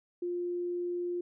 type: tone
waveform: sine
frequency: 351.9 Hz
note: F4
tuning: 13 cents sharp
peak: -31 dBFS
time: 0.22-1.21 s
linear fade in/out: 5 ms
effects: none